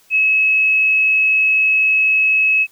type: tone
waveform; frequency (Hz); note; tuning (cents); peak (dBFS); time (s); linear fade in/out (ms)
sine; 2576; E7; -41; -11; 0.1-2.67; 50
effects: white hiss -53 dBFS RMS until 2.71 s